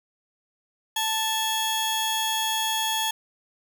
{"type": "tone pair together", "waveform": "sawtooth", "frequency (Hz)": [880, 3322], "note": ["A5", "G#7"], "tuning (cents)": [0, 0], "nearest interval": "octave + major seventh", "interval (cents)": 2300, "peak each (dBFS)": -23, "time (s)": [0.96, 3.11], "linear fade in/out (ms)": 5, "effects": []}